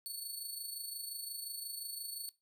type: tone with amplitude modulation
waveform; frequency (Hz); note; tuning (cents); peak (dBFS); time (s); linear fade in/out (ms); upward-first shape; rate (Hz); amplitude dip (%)
15% pulse; 4435; C#8; 0; -32; 0.06-2.29; 0; sine; 25.7; 50
effects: noise-tail reverb RT60 0.2 s tail -18 dB re dry